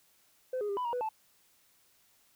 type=tone with pitch steps; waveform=sine; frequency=512 / 415.1 / 400 / 996 / 946 / 494.2 / 876 Hz; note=C5 / G#4 / G4 / B5 / A#5 / B4 / A5; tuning=-38 / -1 / +35 / +14 / +25 / +1 / -8 cents; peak=-29 dBFS; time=0.53-1.09 s; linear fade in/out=5 ms; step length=80 ms; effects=tanh soft clip ceiling -29 dBFS + white hiss -67 dBFS RMS until 2.35 s